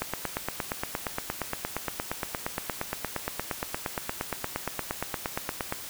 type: click train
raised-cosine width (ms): 0.5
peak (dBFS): -13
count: 50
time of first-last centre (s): 0.02-5.724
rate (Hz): 8.59
effects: white hiss -40 dBFS RMS until 5.89 s